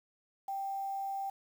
sine tone with quantisation, 784 Hz, G5, in tune, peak -34 dBFS, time 0.48-1.3 s, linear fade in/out 5 ms, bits 9, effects none

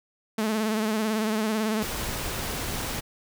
sawtooth tone with vibrato, 217 Hz, A3, 24 cents flat, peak -20 dBFS, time 0.38-1.83 s, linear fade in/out 5 ms, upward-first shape sine, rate 18 Hz, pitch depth 51 cents each way
pink noise, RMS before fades -31 dBFS, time 1.81-3.01 s, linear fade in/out 20 ms
effects none

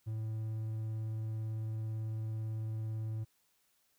triangle tone with vibrato, 110 Hz, A2, in tune, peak -33 dBFS, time 0.06-3.25 s, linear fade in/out 20 ms, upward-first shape sine, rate 18 Hz, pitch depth 9 cents each way, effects white hiss -74 dBFS RMS until 3.98 s

